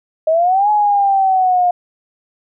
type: exponential two-way sweep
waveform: sine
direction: up then down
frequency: 622.3 to 847 to 708 Hz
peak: -10 dBFS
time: 0.27-1.71 s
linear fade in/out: 5 ms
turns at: 0.7 s
effects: none